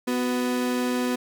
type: tone pair together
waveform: 35% pulse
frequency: 248.7 / 370 Hz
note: B3 / F#4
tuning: +12 / 0 cents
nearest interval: perfect fifth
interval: 688 cents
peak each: -22 / -29 dBFS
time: 0.07-1.16 s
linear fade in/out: 10 ms
effects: none